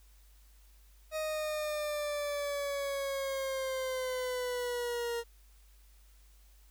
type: linear sweep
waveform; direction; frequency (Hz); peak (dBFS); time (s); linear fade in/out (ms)
40% pulse; down; 627 to 466.2; -32; 1.11-5.24; 50
effects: added 50 Hz sine -57 dBFS peak until 6.7 s + white hiss -67 dBFS RMS until 6.7 s